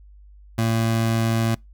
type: tone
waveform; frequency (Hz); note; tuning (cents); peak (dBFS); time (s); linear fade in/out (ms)
25% pulse; 113.5; A#2; -46; -15; 0.58-1.55; 5
effects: noise-tail reverb RT60 0.2 s tail -26 dB re dry + added 50 Hz sine -44 dBFS peak until 1.73 s